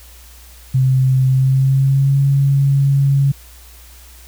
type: tone with pitch glide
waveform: sine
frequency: 130.81 to 138.59 Hz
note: C3 to C#3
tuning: 0 to 0 cents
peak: -10 dBFS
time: 0.74-3.32 s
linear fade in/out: 10 ms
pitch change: +100 cents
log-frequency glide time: 1.28-2.2 s
effects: added 60 Hz sine -40 dBFS peak until 4.27 s + white hiss -44 dBFS RMS until 4.27 s